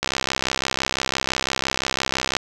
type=click train; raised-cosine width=0.2 ms; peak=-3 dBFS; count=155; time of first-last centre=0.03-2.367 s; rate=65.9 Hz; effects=none